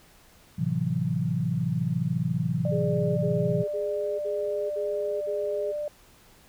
sine chord, F# half-diminished seventh, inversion first, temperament equal, 110 / 130.81 / 164.81 / 185 Hz, A2 / C3 / E3 / F#3, 0 / 0 / 0 / 0 cents, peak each -33 / -29 / -27 / -32 dBFS, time 0.58-3.64 s, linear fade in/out 10 ms
sine tone, 594 Hz, D5, 20 cents sharp, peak -28 dBFS, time 2.65-5.88 s, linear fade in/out 2 ms
sine tone bursts, 415.3 Hz, G#4, in tune, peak -29 dBFS, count 6, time 2.71-5.725 s, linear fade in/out 20 ms, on 460 ms, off 51 ms
effects pink hiss -56 dBFS RMS until 6.48 s

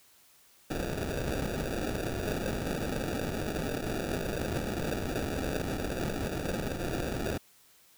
blue noise with sample-and-hold, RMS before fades -33 dBFS, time 0.7-7.38 s, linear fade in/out 10 ms, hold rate 1050 Hz, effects white hiss -61 dBFS RMS until 7.97 s

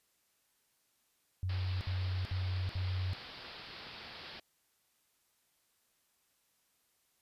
sine tone bursts, 92.5 Hz, F#2, in tune, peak -32 dBFS, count 4, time 1.43-3.133 s, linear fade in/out 0 ms, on 380 ms, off 61 ms
white low-pass noise, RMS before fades -49 dBFS, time 1.49-4.4 s, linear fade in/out 5 ms, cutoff 5000 Hz, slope 96 dB/octave
effects white hiss -75 dBFS RMS until 7.21 s + resampled to 32000 Hz

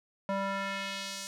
square tone with band-pass filter sweep, 196 Hz, G3, in tune, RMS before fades -35 dBFS, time 0.29-1.27 s, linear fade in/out 0 ms, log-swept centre 770 to 6900 Hz, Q 1.1, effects none

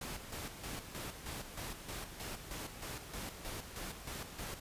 pink noise with tremolo, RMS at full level -43 dBFS, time 0.01-4.6 s, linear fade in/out 5 ms, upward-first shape square, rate 3.2 Hz, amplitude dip 55%, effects resampled to 32000 Hz

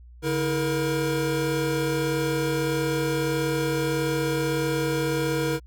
square tone cluster, 143.4 / 322.5 / 471.8 Hz, D3 / E4 / A#4, -41 / -38 / +21 cents, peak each -29 / -29 / -27 dBFS, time 0.22-5.6 s, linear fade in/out 50 ms, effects added 60 Hz sine -44 dBFS peak until 5.66 s

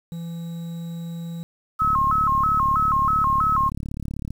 triangle tone, 168.2 Hz, E3, 35 cents sharp, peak -27 dBFS, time 0.12-1.43 s, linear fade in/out 0 ms
sine tone with vibrato, 1174.7 Hz, D6, in tune, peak -17 dBFS, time 1.79-3.7 s, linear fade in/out 20 ms, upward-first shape square, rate 3.1 Hz, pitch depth 160 cents each way
click train, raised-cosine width 5 ms, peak -18 dBFS, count 90, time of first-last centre 1.82-4.306 s, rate 35.8 Hz
effects 8-bit

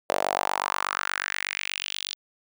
sawtooth tone with high-pass filter sweep, 48.27 Hz, G1, 26 cents flat, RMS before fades -29 dBFS, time 0.09-2.15 s, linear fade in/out 10 ms, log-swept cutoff 580 to 3800 Hz, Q 3.4, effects none

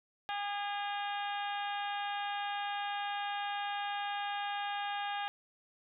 harmonic tone with a mistuned harmonic, 406 Hz, G#4, 39 cents flat, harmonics 2 / 3 / 4 / 5 / 6 / 7 / 8 / 9, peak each -36 / -45 / -42 / -50 / -48 / -47 / -48 / -50 dBFS, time 0.29-5.28 s, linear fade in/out 0 ms, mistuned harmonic 4, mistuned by +20 cents, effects none

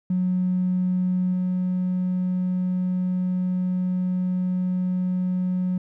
triangle tone with level steps, 182.6 Hz, F#3, 23 cents flat, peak -16 / -18 dBFS, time 0.1-5.78 s, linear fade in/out 5 ms, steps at 1.33 s, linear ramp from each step 10 ms, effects tanh soft clip ceiling -17 dBFS

